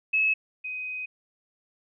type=tone pair in turn; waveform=sine; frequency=2584 / 2510 Hz; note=E7 / D#7; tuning=-35 / +15 cents; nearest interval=minor second; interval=50 cents; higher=first; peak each=-20 / -31 dBFS; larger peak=first; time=0.13-0.34 / 0.64-1.06 s; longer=second; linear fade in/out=10 ms; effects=none